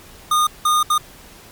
square tone bursts at uneven times, 1223 Hz, D#6, 30 cents flat, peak -14 dBFS, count 3, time 0.31-0.47 / 0.65-0.83 / 0.9-0.98 s, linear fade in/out 5 ms, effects pink hiss -43 dBFS RMS until 1.51 s + MP3 96 kbps

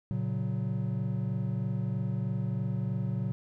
triangle chord, F# major, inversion first, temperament just, 115.62 / 138.75 / 185 Hz, A#2 / C#3 / F#3, -14 / +2 / 0 cents, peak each -30 / -32 / -32 dBFS, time 0.11-3.32 s, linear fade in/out 0 ms, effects none

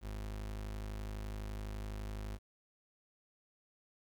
35% pulse tone, 51.91 Hz, G#1, in tune, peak -38 dBFS, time 0.01-2.39 s, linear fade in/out 50 ms, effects 11-bit

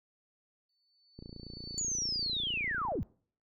sine tone with exponential growth, 4496 Hz, C#8, 24 cents sharp, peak -38 dBFS, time 0.69-1.8 s, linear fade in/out 5 ms, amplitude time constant 240 ms
click train, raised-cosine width 3 ms, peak -33 dBFS, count 53, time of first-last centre 1.19-2.989 s, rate 28.9 Hz
sine linear sweep, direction down, 7020 to 36.71 Hz, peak -31 dBFS, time 1.78-3.03 s, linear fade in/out 0 ms
effects noise-tail reverb RT60 0.5 s tail -25 dB re dry

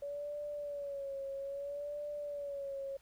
sine tone with vibrato, 567 Hz, C#5, 39 cents sharp, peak -38 dBFS, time 0.02-2.97 s, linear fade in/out 5 ms, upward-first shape sine, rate 0.61 Hz, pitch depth 62 cents each way, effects added 50 Hz sine -69 dBFS peak until 3.01 s + pink hiss -68 dBFS RMS until 3.01 s

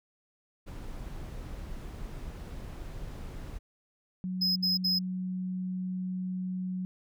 brown noise, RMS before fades -40 dBFS, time 0.66-3.59 s, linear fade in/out 20 ms
sine tone, 184.3 Hz, F#3, 7 cents flat, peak -31 dBFS, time 4.24-6.85 s, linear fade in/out 0 ms
triangle tone bursts, 5090 Hz, D#8, 39 cents sharp, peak -24 dBFS, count 3, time 4.41-4.99 s, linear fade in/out 10 ms, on 150 ms, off 65 ms
effects none

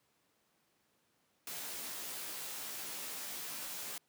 white noise with comb filter, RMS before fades -43 dBFS, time 1.47-3.98 s, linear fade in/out 2 ms, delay 15 ms, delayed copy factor -0.9, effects pink hiss -75 dBFS RMS until 4.08 s + high-pass 150 Hz 12 dB/octave

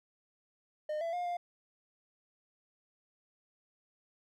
triangle tone with pitch steps, 609 / 669 / 710 / 702 Hz, D#5 / E5 / F5 / F5, -37 / +25 / +28 / +9 cents, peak -31 dBFS, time 0.89-1.37 s, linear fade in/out 5 ms, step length 120 ms, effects none

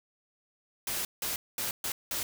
white noise bursts at uneven times, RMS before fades -33 dBFS, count 5, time 0.87-1.05 / 1.22-1.36 / 1.58-1.71 / 1.84-1.92 / 2.11-2.23 s, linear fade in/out 2 ms, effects none

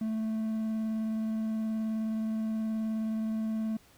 triangle tone with vibrato, 220 Hz, A3, in tune, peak -27 dBFS, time 0.01-3.77 s, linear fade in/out 5 ms, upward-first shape sine, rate 19 Hz, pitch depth 10 cents each way, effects pink hiss -60 dBFS RMS until 3.97 s

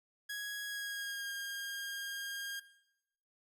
sawtooth tone with pitch glide, 1661.2 to 1615.8 Hz, G#6 to G#6, 0 to -48 cents, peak -35 dBFS, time 0.29-2.6 s, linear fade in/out 10 ms, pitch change -48 cents, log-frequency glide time 0.65-1.3 s, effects noise-tail reverb RT60 0.9 s tail -18 dB re dry

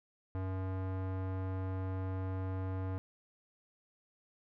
square tone with low-pass filter, 94.2 Hz, F#2, 32 cents sharp, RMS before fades -37 dBFS, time 0.35-2.98 s, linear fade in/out 0 ms, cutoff 1200 Hz, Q 0.91, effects none

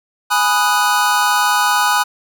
square chord, G# minor seventh, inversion none, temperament equal, 830.6 / 987.8 / 1244.5 / 1480 Hz, G#5 / B5 / D#6 / F#6, 0 / 0 / 0 / 0 cents, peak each -19 dBFS, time 0.3-2.04 s, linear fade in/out 20 ms, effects none

